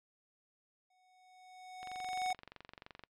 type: tone with exponential growth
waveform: square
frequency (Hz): 740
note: F#5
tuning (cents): 0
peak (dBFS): -32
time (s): 0.9-2.33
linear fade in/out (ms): 5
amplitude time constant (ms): 310
type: click train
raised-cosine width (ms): 0.3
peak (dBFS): -33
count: 29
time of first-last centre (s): 1.83-3.037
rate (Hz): 23.2
effects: noise-tail reverb RT60 0.1 s tail -25 dB re dry + low-pass 8000 Hz 12 dB/octave